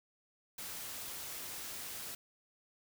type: noise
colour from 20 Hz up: white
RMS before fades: -44 dBFS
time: 0.58-2.15 s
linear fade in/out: 5 ms
effects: none